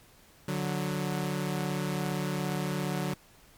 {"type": "tone pair together", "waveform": "sawtooth", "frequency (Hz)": [146.83, 184.09], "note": ["D3", "F#3"], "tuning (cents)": [0, -9], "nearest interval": "major third", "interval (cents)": 391, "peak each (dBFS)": -28, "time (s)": [0.48, 3.14], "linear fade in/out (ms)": 5, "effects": ["pink hiss -58 dBFS RMS until 3.57 s", "MP3 96 kbps"]}